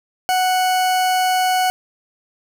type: tone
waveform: 40% pulse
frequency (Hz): 740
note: F#5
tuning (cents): 0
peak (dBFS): -14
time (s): 0.29-1.7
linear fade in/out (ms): 0
effects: none